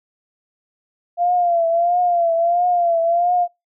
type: tone with vibrato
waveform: sine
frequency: 690 Hz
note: F5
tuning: 21 cents flat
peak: -14 dBFS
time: 1.17-3.48 s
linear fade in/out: 50 ms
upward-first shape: triangle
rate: 1.5 Hz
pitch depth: 77 cents each way
effects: noise-tail reverb RT60 0.2 s tail -22 dB re dry